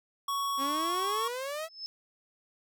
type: tone with pitch glide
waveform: square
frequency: 1115 to 1108.6 Hz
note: C#6 to C#6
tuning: +10 to 0 cents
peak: -30 dBFS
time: 0.28-1.28 s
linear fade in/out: 5 ms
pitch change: -10 cents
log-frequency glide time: 0.58-0.82 s
type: exponential sweep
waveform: sawtooth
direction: up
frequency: 262.8 to 664 Hz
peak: -30 dBFS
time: 0.57-1.69 s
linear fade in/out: 50 ms
type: tone with exponential growth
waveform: sine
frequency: 5230 Hz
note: E8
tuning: 15 cents flat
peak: -33 dBFS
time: 1.57-1.86 s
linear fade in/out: 0 ms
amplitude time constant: 61 ms
effects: none